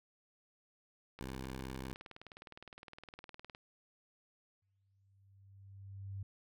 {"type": "click train", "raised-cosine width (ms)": 0.3, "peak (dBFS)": -34, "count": 47, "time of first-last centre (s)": [1.19, 3.549], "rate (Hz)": 19.5}
{"type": "tone", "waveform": "10% pulse", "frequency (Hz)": 65.41, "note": "C2", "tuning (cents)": 0, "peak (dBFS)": -34, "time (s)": [1.21, 1.93], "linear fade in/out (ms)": 0}
{"type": "tone with exponential growth", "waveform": "sine", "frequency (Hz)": 98, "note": "G2", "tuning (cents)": 0, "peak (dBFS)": -39, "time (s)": [4.62, 6.23], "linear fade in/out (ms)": 5, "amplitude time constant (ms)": 350}
{"effects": []}